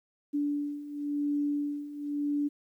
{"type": "beating tone pair", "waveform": "sine", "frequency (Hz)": [289.6, 290.55], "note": ["D4", "D4"], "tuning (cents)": [-24, -18], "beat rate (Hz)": 0.95, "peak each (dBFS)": [-34, -30], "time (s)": [0.33, 2.49], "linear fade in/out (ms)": 20, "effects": ["11-bit"]}